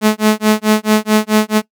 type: tone with tremolo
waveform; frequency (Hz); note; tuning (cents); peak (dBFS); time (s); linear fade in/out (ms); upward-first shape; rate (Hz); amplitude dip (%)
sawtooth; 214.8; A3; -41; -3; 0.01-1.62; 50; sine; 4.6; 100
effects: noise-tail reverb RT60 0.1 s tail -21 dB re dry